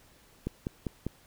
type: click train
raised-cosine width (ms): 3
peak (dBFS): -18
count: 4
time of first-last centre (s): 0.47-1.066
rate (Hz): 5.03
effects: pink hiss -60 dBFS RMS until 1.26 s